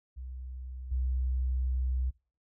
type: tone with level steps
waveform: sine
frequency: 63.7 Hz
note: C2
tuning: 46 cents flat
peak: -38 / -27 dBFS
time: 0.16-2.11 s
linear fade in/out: 20 ms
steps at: 0.91 s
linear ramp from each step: 10 ms
effects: noise-tail reverb RT60 0.4 s tail -25 dB re dry